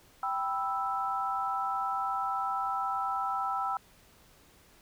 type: chord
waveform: sine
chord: E minor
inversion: first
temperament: equal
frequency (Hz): 784 / 987.8 / 1318.5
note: G5 / B5 / E6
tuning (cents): 0 / 0 / 0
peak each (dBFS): -33 / -36 / -32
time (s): 0.23-3.77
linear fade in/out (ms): 2
effects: pink hiss -60 dBFS RMS until 4.81 s